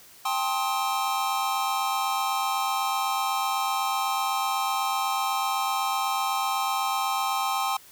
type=chord; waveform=square; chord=A half-diminished seventh; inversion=third; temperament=just; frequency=792 / 880 / 1056 / 1267.2 Hz; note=G5 / A5 / C6 / Eb6; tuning=+18 / 0 / +16 / +31 cents; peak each=-29 / -34 / -30 / -32 dBFS; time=0.25-7.77 s; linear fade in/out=5 ms; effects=white hiss -51 dBFS RMS until 7.91 s